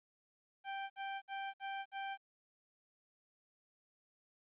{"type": "tone bursts", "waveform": "sawtooth", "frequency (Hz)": 784, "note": "G5", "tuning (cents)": 0, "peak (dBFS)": -36, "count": 5, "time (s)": [0.64, 2.176], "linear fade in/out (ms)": 50, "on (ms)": 260, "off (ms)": 59, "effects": ["resampled to 8000 Hz", "13-bit"]}